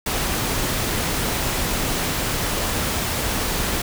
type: noise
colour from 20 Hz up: pink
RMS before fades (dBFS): -23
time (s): 0.06-3.82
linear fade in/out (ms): 5
effects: none